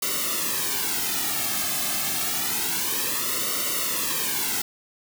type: noise with flanger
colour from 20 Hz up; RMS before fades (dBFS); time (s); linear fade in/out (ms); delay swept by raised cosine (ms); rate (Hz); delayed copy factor
white; -26; 0.02-4.62; 5; 1.2 to 2.11; 0.28; -0.85
effects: none